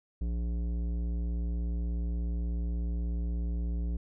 sine tone with tanh clipping, 58.27 Hz, A#1, in tune, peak -31 dBFS, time 0.21-3.97 s, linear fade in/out 5 ms, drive 13 dB, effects none

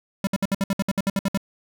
square tone bursts, 196 Hz, G3, in tune, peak -20 dBFS, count 13, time 0.24-1.375 s, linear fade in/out 2 ms, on 31 ms, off 61 ms, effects none

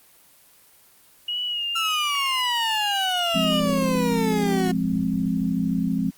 sine tone with vibrato, 2877 Hz, F#7, 49 cents flat, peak -24 dBFS, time 1.28-3.6 s, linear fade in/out 5 ms, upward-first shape sine, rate 1.8 Hz, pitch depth 45 cents each way
30% pulse exponential sweep, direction down, 1357 to 359.5 Hz, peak -21 dBFS, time 1.75-4.72 s, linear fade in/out 10 ms
sine chord, F minor, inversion none, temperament equal, 174.61 / 207.7 / 261.6 Hz, F3 / Ab3 / C4, 0 / 0 / 0 cents, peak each -25 dBFS, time 3.34-6.11 s, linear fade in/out 20 ms
effects white hiss -54 dBFS RMS until 6.17 s + Opus 24 kbps

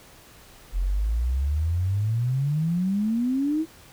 sine exponential sweep, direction up, 42.11 to 327.4 Hz, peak -21 dBFS, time 0.72-3.66 s, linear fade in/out 50 ms, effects pink hiss -50 dBFS RMS until 3.92 s

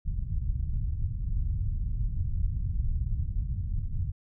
pink low-pass noise, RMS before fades -29 dBFS, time 0.05-4.12 s, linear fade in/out 20 ms, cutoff 120 Hz, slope 24 dB/octave, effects none

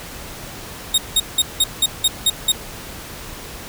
sawtooth tone bursts, 3729 Hz, A#7, in tune, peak -9 dBFS, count 8, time 0.94-2.52 s, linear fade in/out 5 ms, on 40 ms, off 180 ms, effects pink hiss -34 dBFS RMS until 3.68 s

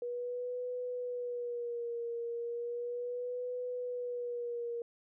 sine tone with vibrato, 482.2 Hz, B4, 41 cents flat, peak -35 dBFS, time 0.02-4.82 s, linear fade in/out 2 ms, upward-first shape sine, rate 0.35 Hz, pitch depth 49 cents each way, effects none

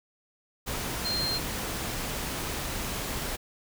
sine tone in noise, 4186 Hz, C8, in tune, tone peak -28 dBFS, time 1.04-1.39 s, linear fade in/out 20 ms, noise pink, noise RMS -33 dBFS, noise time 0.66-3.37 s, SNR +2 dB, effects none

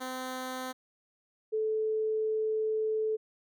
10% pulse / sine tone pair in turn, 257.2 / 435.8 Hz, C4 / A4, -30 / -17 cents, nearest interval major sixth, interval 913 cents, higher second, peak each -27 dBFS, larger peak neither, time 0-0.73 / 1.52-3.17 s, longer second, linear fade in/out 20 ms, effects none

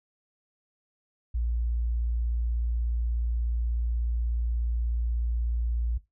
sine tone, 58.27 Hz, A#1, in tune, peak -25 dBFS, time 1.34-5.98 s, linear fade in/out 10 ms, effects noise-tail reverb RT60 0.2 s tail -17 dB re dry

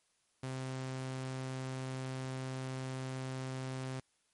sawtooth tone, 130.81 Hz, C3, in tune, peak -34 dBFS, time 0.43-4 s, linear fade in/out 5 ms, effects white hiss -75 dBFS RMS until 4.33 s + MP3 48 kbps

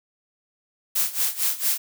blue noise with tremolo, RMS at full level -21 dBFS, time 0.95-1.78 s, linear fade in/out 10 ms, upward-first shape sine, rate 4.4 Hz, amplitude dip 85%, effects none

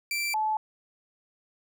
sawtooth / sine tone pair in turn, 2344 / 864.9 Hz, D7 / A5, -4 / -30 cents, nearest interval octave + perfect fourth, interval 1726 cents, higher first, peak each -24 dBFS, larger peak neither, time 0.11-0.34 / 0.34-0.57 s, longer neither, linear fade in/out 2 ms, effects none

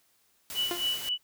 white noise, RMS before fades -39 dBFS, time 0.5-1.09 s, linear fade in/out 0 ms
sine tone with tremolo, 2960 Hz, F#7, in tune, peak -25 dBFS, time 0.54-1.18 s, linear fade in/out 50 ms, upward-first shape sine, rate 3.7 Hz, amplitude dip 85%
sawtooth tone with exponential decay, 349.2 Hz, F4, in tune, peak -23 dBFS, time 0.71-0.88 s, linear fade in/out 1 ms, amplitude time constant 36 ms
effects white hiss -68 dBFS RMS until 1.23 s

